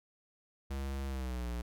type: tone with pitch glide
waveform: square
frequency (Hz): 68 to 59.54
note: C#2 to A#1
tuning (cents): -33 to +37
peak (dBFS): -36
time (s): 0.7-1.62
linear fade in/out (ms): 10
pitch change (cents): -230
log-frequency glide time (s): 1.07-1.48
effects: none